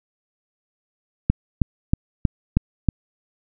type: click train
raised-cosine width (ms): 5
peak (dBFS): -3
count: 6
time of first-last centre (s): 1.3-2.887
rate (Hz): 3.15
effects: none